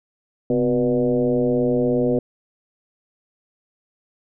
sine tone with frequency modulation, 369.3 Hz, F#4, 3 cents flat, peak -16 dBFS, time 0.5-2.19 s, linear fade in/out 2 ms, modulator 117 Hz, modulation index 1.7, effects none

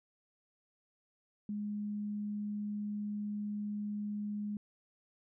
sine tone, 207.7 Hz, G#3, in tune, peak -35 dBFS, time 1.49-4.57 s, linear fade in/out 2 ms, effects none

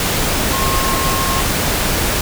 sine tone in noise, 1073 Hz, C6, 43 cents sharp, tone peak -20 dBFS, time 0.53-1.41 s, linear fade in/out 2 ms, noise pink, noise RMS -17 dBFS, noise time 0-2.21 s, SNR -6 dB, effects none

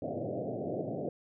white band-pass noise, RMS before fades -36 dBFS, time 0.02-1.09 s, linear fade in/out 2 ms, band 100 to 700 Hz, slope 96 dB/octave, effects none

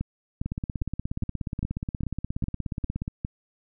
two click trains, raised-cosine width 5 ms, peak -17 / -16 dBFS, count 45 / 9, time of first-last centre 0.46-3.079 / 0.01-3.249 s, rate 16.8 / 2.47 Hz, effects none

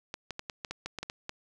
clicks, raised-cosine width 0.2 ms, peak -19 dBFS, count 11, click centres 0.141 / 0.307 / 0.394 / 0.498 / 0.648 / 0.71 / 0.86 / 0.987 / 1.03 / 1.099 / 1.294 s, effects none

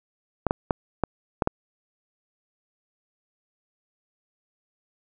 clicks, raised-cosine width 1 ms, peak -7 dBFS, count 6, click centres 0.467 / 0.509 / 0.708 / 1.037 / 1.422 / 1.474 s, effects none

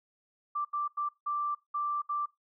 sine tone bursts at uneven times, 1174.7 Hz, D6, in tune, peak -29 dBFS, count 6, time 0.55-0.65 / 0.73-0.88 / 0.97-1.09 / 1.26-1.55 / 1.74-2.02 / 2.09-2.26 s, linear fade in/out 10 ms, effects noise-tail reverb RT60 0.2 s tail -22 dB re dry

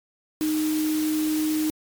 sine tone in noise, 309.3 Hz, D#4, 10 cents flat, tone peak -21 dBFS, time 0.41-1.7 s, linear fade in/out 0 ms, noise white, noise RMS -34 dBFS, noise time 0.41-1.7 s, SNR +10 dB, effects MP3 96 kbps

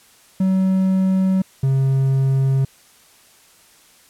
triangle tone pair in turn, 189.1 / 134.53 Hz, F#3 / C3, +38 / +49 cents, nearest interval tritone, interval 589 cents, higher first, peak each -12 dBFS, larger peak neither, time 0.4-1.42 / 1.63-2.65 s, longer neither, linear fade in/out 5 ms, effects white hiss -51 dBFS RMS until 4.09 s + low-pass 12000 Hz 12 dB/octave

